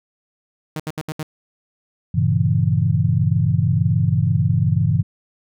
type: tone bursts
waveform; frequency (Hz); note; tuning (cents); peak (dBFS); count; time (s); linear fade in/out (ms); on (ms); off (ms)
sawtooth; 155.56; D#3; 0; -20; 5; 0.76-1.229; 2; 37; 71
type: chord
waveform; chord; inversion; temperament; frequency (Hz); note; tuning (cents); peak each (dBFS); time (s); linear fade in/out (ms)
sine; G diminished seventh; none; equal; 98 / 116.54 / 138.59 / 164.81; G2 / Bb2 / Db3 / Fb3; 0 / 0 / 0 / 0; -20; 2.14-5.03; 10
effects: none